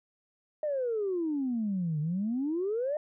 sine exponential two-way sweep, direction down then up, 621 to 146.83 to 621 Hz, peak -27 dBFS, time 0.63-2.97 s, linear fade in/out 2 ms, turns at 2 s, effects tanh soft clip ceiling -23 dBFS

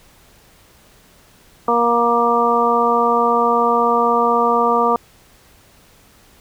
harmonic tone, 236.1 Hz, A#3, 22 cents sharp, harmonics 1 / 2 / 3 / 4 / 5, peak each -23 / -18 / -20 / -19 / -17 dBFS, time 1.68-4.96 s, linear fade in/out 2 ms, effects pink hiss -50 dBFS RMS until 6.4 s

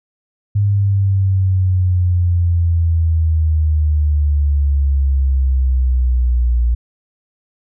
sine exponential sweep, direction down, 102.4 to 58.7 Hz, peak -11 dBFS, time 0.55-6.75 s, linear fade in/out 10 ms, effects none

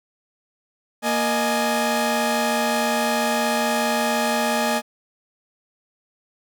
sawtooth tone cluster, 233.2 / 615 / 839 Hz, A#3 / D#5 / G#5, +1 / -20 / +17 cents, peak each -20 dBFS, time 1.02-4.82 s, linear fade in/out 50 ms, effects none

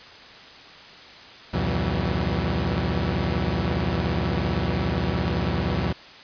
sawtooth tone cluster, 69.4 / 86.8 / 120.7 / 163.6 / 189.2 Hz, C#2 / F2 / B2 / E3 / F#3, +3 / -10 / -39 / -13 / +39 cents, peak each -25 dBFS, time 1.53-5.93 s, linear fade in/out 10 ms, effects white hiss -44 dBFS RMS until 6.23 s + resampled to 11025 Hz

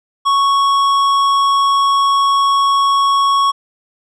sine tone with tanh clipping, 1108.7 Hz, C#6, in tune, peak -12 dBFS, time 0.25-3.52 s, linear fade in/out 20 ms, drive 12 dB, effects none

